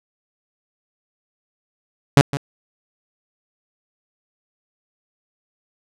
sawtooth tone with echo, 140.8 Hz, C#3, 27 cents sharp, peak -3 dBFS, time 2.17-2.21 s, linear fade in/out 0 ms, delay 160 ms, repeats 1, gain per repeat -14 dB, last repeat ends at 2.37 s, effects low-pass 9000 Hz 12 dB/octave

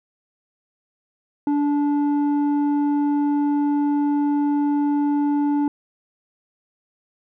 square tone with low-pass filter, 290 Hz, D4, 22 cents flat, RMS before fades -20 dBFS, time 1.47-5.68 s, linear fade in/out 2 ms, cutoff 630 Hz, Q 3.8, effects none

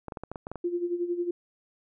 clicks, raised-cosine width 1 ms, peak -22 dBFS, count 9, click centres 0.083 / 0.122 / 0.172 / 0.236 / 0.316 / 0.358 / 0.469 / 0.516 / 0.557 s
sine tone with tremolo, 349.2 Hz, F4, in tune, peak -24 dBFS, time 0.64-1.31 s, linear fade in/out 5 ms, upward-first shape sine, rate 11 Hz, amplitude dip 70%
effects none

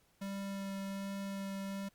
square tone with vibrato, 196.3 Hz, G3, 3 cents sharp, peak -39 dBFS, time 0.21-1.89 s, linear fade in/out 10 ms, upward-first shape sine, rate 1.3 Hz, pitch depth 8 cents each way, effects pink hiss -71 dBFS RMS until 1.94 s + Opus 48 kbps

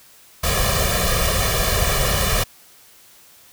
pink noise with comb filter, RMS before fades -19 dBFS, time 0.43-2.44 s, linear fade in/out 10 ms, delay 1.7 ms, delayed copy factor +0.95, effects white hiss -49 dBFS RMS until 3.52 s

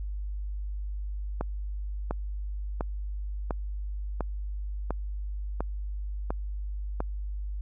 click train, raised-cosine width 1 ms, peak -16 dBFS, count 9, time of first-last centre 1.41-7.004 s, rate 1.43 Hz, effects added 50 Hz sine -31 dBFS peak until 7.61 s

